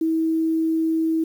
sine tone with quantisation, 322.7 Hz, E4, 37 cents flat, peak -18 dBFS, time 0.01-1.24 s, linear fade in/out 5 ms, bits 8, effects none

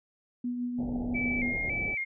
sine tone with tremolo, 244.6 Hz, B3, 16 cents flat, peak -28 dBFS, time 0.44-1.53 s, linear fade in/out 5 ms, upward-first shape triangle, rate 6.3 Hz, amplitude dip 40%
pink low-pass noise, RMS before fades -38 dBFS, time 0.78-1.95 s, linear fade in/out 10 ms, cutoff 820 Hz, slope 96 dB/octave
sine tone with vibrato, 2217 Hz, C#7, in tune, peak -29 dBFS, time 1.14-2.05 s, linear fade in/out 20 ms, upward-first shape square, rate 1.8 Hz, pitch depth 69 cents each way
effects none

